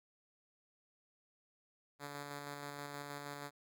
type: tone with tremolo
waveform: 5% pulse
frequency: 143.8 Hz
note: D3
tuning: 36 cents flat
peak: -32 dBFS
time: 1.99-3.51 s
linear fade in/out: 50 ms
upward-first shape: square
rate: 6.3 Hz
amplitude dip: 25%
effects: none